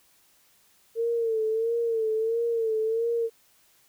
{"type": "tone with vibrato", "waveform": "sine", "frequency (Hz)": 452.4, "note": "A4", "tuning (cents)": 48, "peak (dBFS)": -23, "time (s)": [0.95, 3.3], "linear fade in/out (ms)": 50, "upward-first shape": "sine", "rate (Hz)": 1.5, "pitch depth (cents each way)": 60, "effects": ["white hiss -62 dBFS RMS until 3.88 s"]}